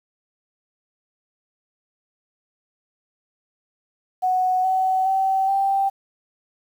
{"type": "tone with pitch steps", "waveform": "sine", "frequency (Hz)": [740, 754.2, 768.8, 783.5], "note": ["F#5", "F#5", "G5", "G5"], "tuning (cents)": [0, 33, -34, -1], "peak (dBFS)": -17, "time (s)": [4.22, 5.9], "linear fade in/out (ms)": 20, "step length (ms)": 420, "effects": ["8-bit"]}